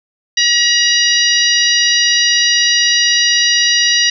harmonic tone, 956 Hz, A#5, 43 cents sharp, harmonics 2 / 3 / 4 / 5 / 6, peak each -16 / -16 / -16 / -16 / -16 dBFS, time 0.37-4.1 s, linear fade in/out 5 ms, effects none

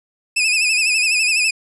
sawtooth tone with vibrato, 2549 Hz, D#7, 41 cents sharp, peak -11 dBFS, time 0.36-1.51 s, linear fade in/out 10 ms, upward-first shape sine, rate 12 Hz, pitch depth 78 cents each way, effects resampled to 24000 Hz

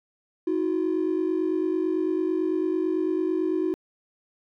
triangle ring-modulated tone, 343 Hz, F4, 31 cents flat, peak -16 dBFS, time 0.47-3.74 s, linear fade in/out 0 ms, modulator 24.5 Hz, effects tanh soft clip ceiling -17 dBFS

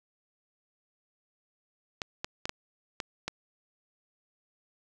clicks, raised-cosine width 0.2 ms, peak -15 dBFS, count 6, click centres 2.018 / 2.245 / 2.455 / 2.494 / 3.002 / 3.28 s, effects none

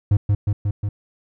triangle tone with echo, 102.2 Hz, G#2, 27 cents flat, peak -10 dBFS, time 0.11-0.17 s, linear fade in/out 5 ms, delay 180 ms, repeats 4, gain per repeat -2 dB, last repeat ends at 0.89 s, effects none

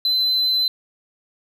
sine tone, 4047 Hz, B7, 42 cents sharp, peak -14 dBFS, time 0.05-0.68 s, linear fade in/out 2 ms, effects tanh soft clip ceiling -15 dBFS + 9-bit

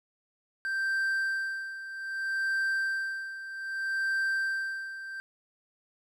triangle tone with tremolo, 1568 Hz, G6, in tune, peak -24 dBFS, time 0.65-5.2 s, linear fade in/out 0 ms, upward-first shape sine, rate 0.63 Hz, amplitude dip 75%, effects none

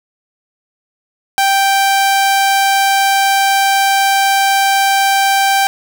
sawtooth tone, 784 Hz, G5, in tune, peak -6 dBFS, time 1.38-5.67 s, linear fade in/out 0 ms, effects none

